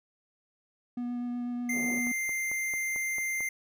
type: tone with vibrato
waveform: triangle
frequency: 243 Hz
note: B3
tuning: 28 cents flat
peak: -29 dBFS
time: 0.97-2.12 s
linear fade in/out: 5 ms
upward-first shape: triangle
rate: 8.1 Hz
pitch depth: 11 cents each way
type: tone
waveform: square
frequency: 2093 Hz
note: C7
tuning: in tune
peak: -30 dBFS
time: 1.69-3.49 s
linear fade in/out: 5 ms
type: band-pass noise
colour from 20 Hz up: pink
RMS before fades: -43 dBFS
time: 1.71-2.02 s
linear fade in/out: 50 ms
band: 170 to 730 Hz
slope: 24 dB/octave
type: click train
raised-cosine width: 1 ms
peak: -31 dBFS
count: 7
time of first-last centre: 2.07-3.406 s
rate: 4.49 Hz
effects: none